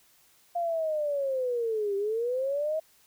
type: linear two-way sweep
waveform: sine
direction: down then up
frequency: 700 to 392 to 641 Hz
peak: -26 dBFS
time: 0.55-2.8 s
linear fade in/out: 10 ms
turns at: 1.96 s
effects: white hiss -62 dBFS RMS until 3.06 s